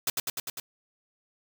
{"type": "noise with echo", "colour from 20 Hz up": "white", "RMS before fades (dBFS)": -27, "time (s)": [0.07, 0.1], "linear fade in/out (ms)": 2, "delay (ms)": 100, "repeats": 5, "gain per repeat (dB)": -2, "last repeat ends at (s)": 0.6, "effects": []}